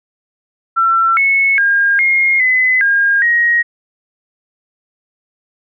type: tone with pitch steps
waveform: sine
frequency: 1347 / 2198 / 1615 / 2140 / 2022 / 1618 / 1886 Hz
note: E6 / C#7 / G#6 / C7 / B6 / G#6 / A#6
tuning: +37 / -15 / -49 / +38 / +40 / -46 / +20 cents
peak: -9 dBFS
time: 0.76-3.63 s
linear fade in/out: 20 ms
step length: 410 ms
effects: none